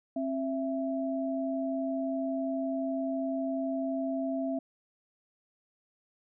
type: tone pair together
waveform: sine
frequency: 267.6 / 664.3 Hz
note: C4 / E5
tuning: +39 / +13 cents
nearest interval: octave + major third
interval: 1574 cents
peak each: -31 / -33 dBFS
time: 0.16-4.59 s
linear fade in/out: 5 ms
effects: none